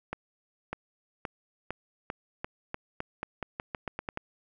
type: accelerating click train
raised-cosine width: 0.5 ms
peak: -18 dBFS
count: 16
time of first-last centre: 0.13-4.174 s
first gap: 600 ms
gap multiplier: 0.87
effects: none